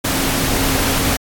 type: tone in noise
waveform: sine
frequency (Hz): 270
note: C#4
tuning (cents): -45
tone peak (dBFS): -24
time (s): 0.04-1.17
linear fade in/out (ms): 10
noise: pink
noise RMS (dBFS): -18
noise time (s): 0.04-1.17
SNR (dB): -9
effects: AAC 64 kbps